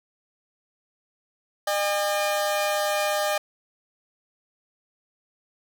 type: tone pair together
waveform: sawtooth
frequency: 606.1 / 809 Hz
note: D#5 / G#5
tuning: -46 / -46 cents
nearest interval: perfect fourth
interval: 500 cents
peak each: -20 / -24 dBFS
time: 1.67-3.38 s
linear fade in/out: 5 ms
effects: none